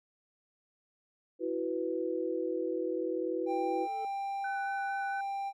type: chord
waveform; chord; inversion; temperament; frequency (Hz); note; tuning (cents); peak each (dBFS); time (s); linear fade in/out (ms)
sine; E suspended second; none; equal; 329.6 / 370 / 493.9; E4 / F#4 / B4; 0 / 0 / 0; -35; 1.39-3.88; 50
type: tone with exponential growth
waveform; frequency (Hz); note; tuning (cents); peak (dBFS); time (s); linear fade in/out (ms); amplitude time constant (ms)
triangle; 440.3; A4; +1; -38; 3.4-4.05; 2; 140
type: tone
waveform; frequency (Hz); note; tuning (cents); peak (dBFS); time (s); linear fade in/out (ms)
triangle; 791; G5; +15; -31; 3.46-5.53; 50
type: tone with vibrato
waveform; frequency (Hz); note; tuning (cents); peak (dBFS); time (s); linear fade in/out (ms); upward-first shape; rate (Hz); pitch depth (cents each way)
sine; 1500; F#6; +23; -37; 4.44-5.21; 5; square; 4.4; 12
effects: none